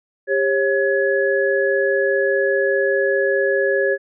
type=tone cluster; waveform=sine; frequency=399.1 / 544 / 1691 Hz; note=G4 / C#5 / G#6; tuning=+31 / -33 / +31 cents; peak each=-19 / -19 / -21 dBFS; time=0.27-3.98 s; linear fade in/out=50 ms; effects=none